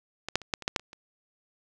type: clicks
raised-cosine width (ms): 0.2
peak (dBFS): -16 / -6 / -27 / -9 / -24 / -9 / -6 / -30 / -28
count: 9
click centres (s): 0.286 / 0.356 / 0.417 / 0.538 / 0.623 / 0.679 / 0.762 / 0.796 / 0.931
effects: none